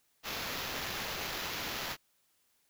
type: noise with sample-and-hold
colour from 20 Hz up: white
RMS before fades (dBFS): -38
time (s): 0.23-1.97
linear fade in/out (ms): 50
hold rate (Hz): 8820
effects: white hiss -73 dBFS RMS until 2.69 s